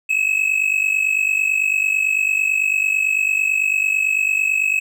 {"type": "tone pair together", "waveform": "triangle", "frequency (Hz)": [2552, 2601], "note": ["D#7", "E7"], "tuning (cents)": [43, -24], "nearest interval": "unison", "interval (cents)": 33, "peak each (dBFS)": -17, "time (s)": [0.09, 4.8], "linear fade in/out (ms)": 10, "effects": []}